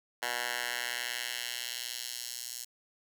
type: tone with high-pass filter sweep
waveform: 10% pulse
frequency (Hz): 121.3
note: B2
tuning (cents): -31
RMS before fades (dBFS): -37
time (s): 0.22-2.65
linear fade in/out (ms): 10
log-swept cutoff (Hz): 1100 to 6100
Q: 1.1
effects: none